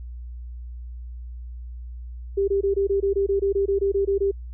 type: tone bursts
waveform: sine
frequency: 395.3 Hz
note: G4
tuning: 15 cents sharp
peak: -18 dBFS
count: 15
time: 2.37-4.314 s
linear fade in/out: 10 ms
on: 110 ms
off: 21 ms
effects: added 60 Hz sine -33 dBFS peak until 4.53 s